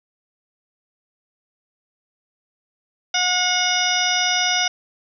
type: harmonic tone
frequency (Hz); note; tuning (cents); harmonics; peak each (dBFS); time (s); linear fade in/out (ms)
725; F#5; -35; 1 / 2 / 3 / 4 / 5 / 7 / 8; -25 / -25 / -25 / -25 / -25 / -25 / -25; 3.14-4.68; 5
effects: none